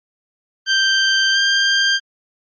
20% pulse tone with pitch glide, 1568 to 1588.1 Hz, G6 to G6, 0 to +22 cents, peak -8 dBFS, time 0.66-2 s, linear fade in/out 50 ms, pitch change +22 cents, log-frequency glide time 1.32-1.38 s, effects MP3 32 kbps

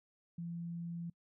sine tone, 170 Hz, F3, 46 cents flat, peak -39 dBFS, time 0.38-1.1 s, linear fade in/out 5 ms, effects noise-tail reverb RT60 0.1 s tail -25 dB re dry

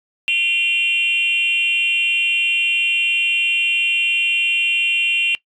sine tone with frequency modulation, 2757 Hz, F7, 23 cents flat, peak -13 dBFS, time 0.28-5.35 s, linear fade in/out 0 ms, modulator 349 Hz, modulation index 0.74, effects noise-tail reverb RT60 0.1 s tail -20 dB re dry + tanh soft clip ceiling -11 dBFS

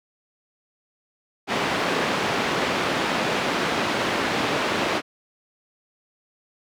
pink band-pass noise, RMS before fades -24 dBFS, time 1.47-5.02 s, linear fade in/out 50 ms, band 240 to 3300 Hz, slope 12 dB/octave, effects none

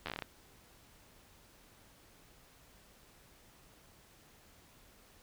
slowing click train, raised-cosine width 0.3 ms, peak -22 dBFS, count 9, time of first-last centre 0.06-0.223 s, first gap 11 ms, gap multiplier 1.17, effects pink hiss -62 dBFS RMS until 5.22 s

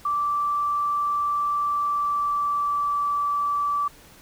sine tone with pitch glide, 1167 to 1158.3 Hz, D6 to D6, -11 to -24 cents, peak -21 dBFS, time 0.05-3.88 s, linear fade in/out 5 ms, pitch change -13 cents, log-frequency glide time 1.59-3.02 s, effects pink hiss -50 dBFS RMS until 4.21 s

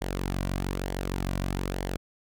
sawtooth tone with flanger, 46.47 Hz, F#1, 8 cents sharp, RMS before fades -31 dBFS, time 0.01-1.97 s, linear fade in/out 10 ms, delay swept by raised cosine 0.77 to 2.37 ms, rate 1.1 Hz, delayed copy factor -0.5, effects none

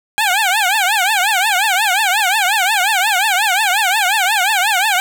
15% pulse tone with vibrato, 799 Hz, G5, 33 cents sharp, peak -6 dBFS, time 0.18-5 s, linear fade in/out 0 ms, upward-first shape triangle, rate 5.6 Hz, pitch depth 230 cents each way, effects none

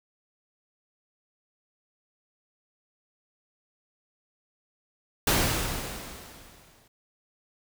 pink noise with exponential decay, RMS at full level -21 dBFS, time 5.27-6.88 s, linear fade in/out 5 ms, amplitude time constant 350 ms, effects none

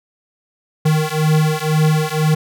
square beating tone pair, 154.2 / 156.2 Hz, D#3 / D#3, -15 / +7 cents, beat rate 2 Hz, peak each -17 dBFS, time 0.85-2.35 s, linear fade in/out 10 ms, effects none

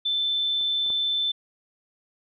sine tone, 3532 Hz, A7, 6 cents sharp, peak -22 dBFS, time 0.05-1.32 s, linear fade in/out 10 ms
clicks, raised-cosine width 1 ms, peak -35 / -35 / -27 dBFS, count 3, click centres 0.611 / 0.863 / 0.903 s
effects none

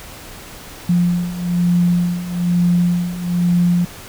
sine beating tone pair, 174.61 / 175.71 Hz, F3 / F3, 0 / +11 cents, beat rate 1.1 Hz, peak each -19 / -15 dBFS, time 0.89-3.85 s, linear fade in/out 5 ms, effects pink hiss -36 dBFS RMS until 4.08 s

